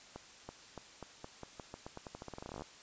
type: accelerating click train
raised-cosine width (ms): 1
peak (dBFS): -30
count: 26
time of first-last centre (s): 0.16-2.62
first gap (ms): 330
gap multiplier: 0.87
effects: white hiss -56 dBFS RMS until 2.82 s + resampled to 16000 Hz